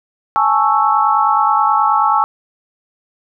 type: chord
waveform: sine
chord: A major seventh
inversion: third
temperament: equal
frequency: 830.6 / 880 / 1108.7 / 1318.5 Hz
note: G#5 / A5 / C#6 / E6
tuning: 0 / 0 / 0 / 0 cents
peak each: -16 dBFS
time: 0.36-2.24 s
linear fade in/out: 0 ms
effects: none